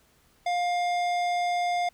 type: tone with tanh clipping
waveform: sine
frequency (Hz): 706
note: F5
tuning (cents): +19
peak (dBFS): -26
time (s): 0.46-1.89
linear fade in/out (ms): 5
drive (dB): 16
effects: pink hiss -63 dBFS RMS until 1.93 s